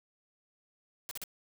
white noise bursts, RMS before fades -40 dBFS, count 3, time 1.09-1.238 s, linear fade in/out 0 ms, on 22 ms, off 41 ms, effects none

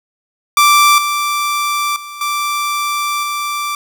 sawtooth tone with level steps, 1173 Hz, D6, 2 cents flat, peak -3 / -11 / -24 / -12 / -14 dBFS, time 0.57-3.75 s, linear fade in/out 2 ms, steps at 0.98 / 1.96 / 2.21 / 3.23 s, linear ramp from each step 2 ms, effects none

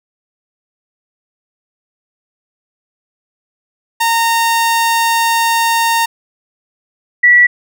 sawtooth / sine tone pair in turn, 920 / 1949.4 Hz, A#5 / B6, -23 / -23 cents, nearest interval octave + minor second, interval 1300 cents, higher second, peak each -7 / -4 dBFS, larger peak second, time 4-6.06 / 7.23-7.47 s, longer first, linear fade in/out 10 ms, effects none

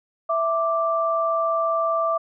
sine tone pair together, 659.3 / 1174.7 Hz, E5 / D6, 0 / 0 cents, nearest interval minor seventh, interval 1000 cents, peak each -22 dBFS, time 0.29-2.18 s, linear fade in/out 10 ms, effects none

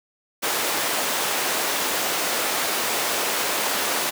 pink high-pass noise, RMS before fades -24 dBFS, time 0.42-4.11 s, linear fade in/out 20 ms, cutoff 450 Hz, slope 12 dB/octave, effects none

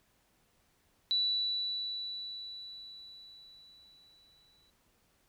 sine tone with exponential decay, 3951 Hz, B7, in tune, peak -26 dBFS, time 1.11-4.7 s, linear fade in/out 0 ms, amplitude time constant 780 ms, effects pink hiss -71 dBFS RMS until 5.28 s

